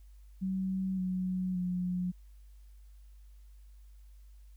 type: tone with pitch steps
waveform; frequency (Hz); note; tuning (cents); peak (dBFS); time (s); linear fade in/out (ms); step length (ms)
sine; 189.2 / 184.56 / 180.03; F#3 / F#3 / F#3; +39 / -4 / -47; -30; 0.41-2.12; 20; 570
effects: added 50 Hz sine -51 dBFS peak until 4.56 s + white hiss -73 dBFS RMS until 4.56 s